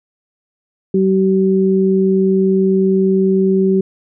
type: tone pair together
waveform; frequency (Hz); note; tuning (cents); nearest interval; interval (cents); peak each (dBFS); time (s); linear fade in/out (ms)
sine; 190.8 / 381.6; G3 / G4; -47 / -47; octave; 1200; -13; 0.94-3.81; 5
effects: none